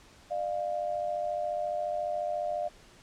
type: tone pair together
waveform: sine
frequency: 604.2 / 698.5 Hz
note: D5 / F5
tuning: +49 / 0 cents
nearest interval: minor third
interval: 251 cents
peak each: -32 / -32 dBFS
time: 0.3-2.69 s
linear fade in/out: 20 ms
effects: pink hiss -56 dBFS RMS until 3.02 s + low-pass 8000 Hz 12 dB/octave